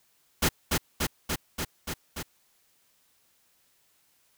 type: noise with echo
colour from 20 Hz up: pink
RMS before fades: -23 dBFS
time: 0.42-0.49 s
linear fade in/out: 10 ms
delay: 290 ms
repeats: 6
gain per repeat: -2 dB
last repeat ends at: 2.23 s
effects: white hiss -67 dBFS RMS until 4.37 s